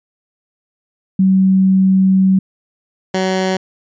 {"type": "tone pair in turn", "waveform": ["sine", "15% pulse"], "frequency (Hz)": [190, 187.93], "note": ["F#3", "F#3"], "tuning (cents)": [46, 27], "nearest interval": "unison", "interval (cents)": 19, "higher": "first", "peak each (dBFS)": [-8, -8], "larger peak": "neither", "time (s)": [[1.19, 2.39], [3.14, 3.57]], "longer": "first", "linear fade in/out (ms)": 5, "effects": ["resampled to 16000 Hz"]}